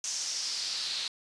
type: noise with band-pass filter sweep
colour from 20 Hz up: pink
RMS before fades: -34 dBFS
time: 0.04-1.08 s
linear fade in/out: 2 ms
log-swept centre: 6200 to 4000 Hz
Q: 4.1
effects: resampled to 22050 Hz